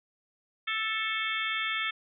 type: harmonic tone with a mistuned harmonic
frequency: 440 Hz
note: A4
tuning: in tune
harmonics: 3 / 4 / 5 / 6 / 7 / 8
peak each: -35 / -35 / -33 / -38 / -37 / -38 dBFS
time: 0.67-1.91 s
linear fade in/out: 10 ms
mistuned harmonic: 7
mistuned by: +68 cents
effects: none